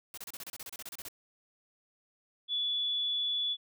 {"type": "noise bursts", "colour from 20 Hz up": "white", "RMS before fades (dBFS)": -43, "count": 15, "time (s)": [0.14, 1.085], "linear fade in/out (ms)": 2, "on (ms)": 35, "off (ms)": 30}
{"type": "tone", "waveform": "sine", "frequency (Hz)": 3433, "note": "A7", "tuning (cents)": -43, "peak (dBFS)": -29, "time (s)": [2.48, 3.57], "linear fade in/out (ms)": 50}
{"effects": []}